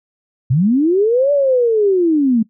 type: linear two-way sweep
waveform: sine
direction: up then down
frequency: 115.7 to 583 to 214.3 Hz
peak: -10 dBFS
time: 0.5-2.43 s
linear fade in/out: 10 ms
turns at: 1.32 s
effects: noise-tail reverb RT60 0.1 s tail -20 dB re dry